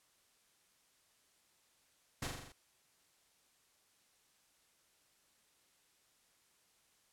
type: noise with echo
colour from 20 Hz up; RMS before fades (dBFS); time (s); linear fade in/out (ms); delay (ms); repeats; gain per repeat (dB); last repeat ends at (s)
pink; -39; 2.22-2.27; 5; 42; 6; -3; 2.522
effects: white hiss -72 dBFS RMS until 7.12 s + low-pass 11000 Hz 12 dB/octave